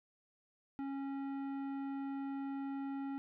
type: tone with tanh clipping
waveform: sine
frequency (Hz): 274.7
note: C#4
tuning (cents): -16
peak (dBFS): -40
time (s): 0.79-3.18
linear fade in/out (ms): 0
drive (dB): 13
effects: none